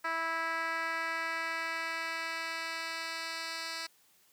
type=tone with band-pass filter sweep; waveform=10% pulse; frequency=327.9 Hz; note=E4; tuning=9 cents flat; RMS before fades=-36 dBFS; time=0.04-3.87 s; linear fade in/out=10 ms; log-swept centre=1500 to 4200 Hz; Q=1.3; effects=white hiss -66 dBFS RMS until 4.32 s + high-pass 100 Hz 12 dB/octave